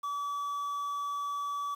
triangle tone with quantisation, 1146 Hz, D6, 43 cents flat, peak -30 dBFS, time 0.03-1.75 s, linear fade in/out 10 ms, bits 9, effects none

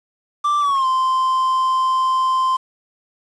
triangle tone with pitch glide, 1174.7 to 1040.5 Hz, D6 to C6, 0 to -10 cents, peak -13 dBFS, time 0.44-2.57 s, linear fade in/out 10 ms, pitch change -210 cents, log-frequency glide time 0.6-0.86 s, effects resampled to 22050 Hz + 7-bit

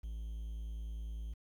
triangle tone, 55 Hz, A1, in tune, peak -37 dBFS, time 0.03-1.34 s, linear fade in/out 10 ms, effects 11-bit

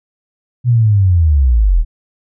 sine linear sweep, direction down, 125.2 to 36 Hz, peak -7 dBFS, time 0.64-1.85 s, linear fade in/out 50 ms, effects none

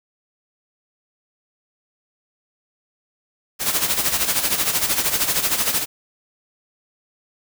white noise with tremolo, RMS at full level -18 dBFS, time 3.59-5.86 s, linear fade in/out 50 ms, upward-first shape sine, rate 13 Hz, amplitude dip 65%, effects none

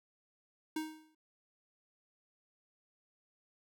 square tone with exponential decay, 312.8 Hz, D#4, 9 cents sharp, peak -33 dBFS, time 0.76-1.15 s, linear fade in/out 5 ms, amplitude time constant 83 ms, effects none

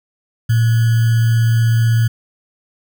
sine tone with sample-and-hold, 114.5 Hz, A#2, 31 cents flat, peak -10 dBFS, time 0.49-2.08 s, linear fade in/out 10 ms, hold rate 1575 Hz, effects none

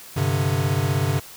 square chord, G suspended fourth, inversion none, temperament equal, 98 / 130.81 / 146.83 Hz, G2 / C3 / D3, 0 / 0 / 0 cents, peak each -25 / -24 / -25 dBFS, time 0.16-1.2 s, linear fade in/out 10 ms, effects white hiss -42 dBFS RMS until 1.36 s

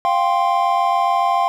triangle chord, F suspended second, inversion none, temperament just, 698.5 / 785.8 / 1047.7 Hz, F5 / G5 / C6, 0 / +4 / +2 cents, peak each -17 dBFS, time 0.05-1.48 s, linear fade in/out 0 ms, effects none

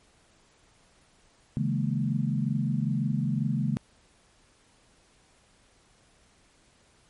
sine chord, A# half-diminished seventh, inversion first, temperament equal with one note detuned, 138.59 / 160.77 / 207.7 / 233.1 Hz, C#3 / E3 / G#3 / A#3, 0 / -43 / 0 / 0 cents, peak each -28 / -31 / -30 / -32 dBFS, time 1.57-3.77 s, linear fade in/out 0 ms, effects pink hiss -62 dBFS RMS until 7.09 s + MP3 48 kbps

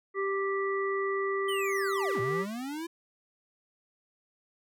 harmonic tone, 392 Hz, G4, in tune, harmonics 1 / 3 / 5, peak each -29 / -34 / -36 dBFS, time 0.14-2.46 s, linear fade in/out 50 ms
square linear two-way sweep, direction down then up, 3136 to 111 to 343.1 Hz, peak -35 dBFS, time 1.48-2.87 s, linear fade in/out 10 ms, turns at 2.2 s
effects none

